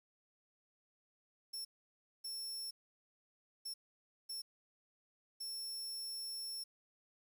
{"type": "tone bursts at uneven times", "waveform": "sawtooth", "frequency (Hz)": 5400, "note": "E8", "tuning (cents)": 41, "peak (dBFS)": -39, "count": 5, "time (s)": [[1.53, 1.65], [2.24, 2.71], [3.65, 3.74], [4.29, 4.42], [5.4, 6.64]], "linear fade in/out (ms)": 10, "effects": ["11-bit"]}